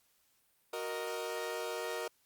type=chord; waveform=sawtooth; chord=D# minor; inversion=first; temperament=equal; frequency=370 / 466.2 / 622.3 Hz; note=F#4 / A#4 / D#5; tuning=0 / 0 / 0 cents; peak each=-39 / -35 / -38 dBFS; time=0.73-2.08 s; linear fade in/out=5 ms; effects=white hiss -72 dBFS RMS until 2.25 s + Opus 48 kbps